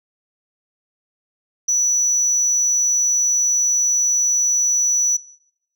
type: tone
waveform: sine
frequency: 5920 Hz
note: F#8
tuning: in tune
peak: -12 dBFS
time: 1.68-5.17 s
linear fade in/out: 10 ms
effects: noise-tail reverb RT60 0.8 s tail -24 dB re dry + tanh soft clip ceiling -14 dBFS